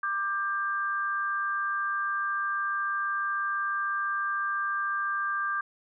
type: tone pair together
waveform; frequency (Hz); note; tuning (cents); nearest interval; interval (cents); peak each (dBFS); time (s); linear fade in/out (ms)
sine; 1184 / 1590.1; D6 / G6; +14 / +24; perfect fourth; 510; -29 / -30; 0.03-5.61; 5
effects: none